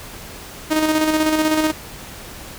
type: tone with tremolo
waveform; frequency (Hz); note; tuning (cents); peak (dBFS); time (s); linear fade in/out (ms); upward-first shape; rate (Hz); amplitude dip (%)
sawtooth; 311.3; D#4; +1; -10; 0.7-1.72; 20; square; 16; 40
effects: pink hiss -36 dBFS RMS until 2.58 s